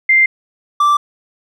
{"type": "tone pair in turn", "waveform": ["sine", "triangle"], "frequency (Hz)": [2093, 1170.9], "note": ["C7", "D6"], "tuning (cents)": [0, -6], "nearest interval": "minor seventh", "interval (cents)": 1006, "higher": "first", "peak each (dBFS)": -7, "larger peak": "neither", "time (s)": [[0.09, 0.26], [0.8, 0.97]], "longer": "neither", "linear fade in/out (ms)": 5, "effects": []}